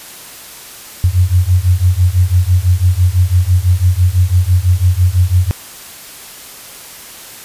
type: beating tone pair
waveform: sine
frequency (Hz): 87.31 / 93.31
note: F2 / F#2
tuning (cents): 0 / +15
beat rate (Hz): 6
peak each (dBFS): -11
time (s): 1.04-5.51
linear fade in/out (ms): 0
effects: white hiss -33 dBFS RMS until 7.44 s + resampled to 32000 Hz